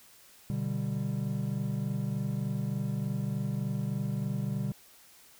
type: chord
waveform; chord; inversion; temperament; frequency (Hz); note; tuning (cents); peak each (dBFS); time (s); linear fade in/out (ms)
triangle; G major; first; equal; 123.47 / 146.83 / 196; B2 / D3 / G3; 0 / 0 / 0; -32; 0.5-4.72; 0
effects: white hiss -57 dBFS RMS until 5.39 s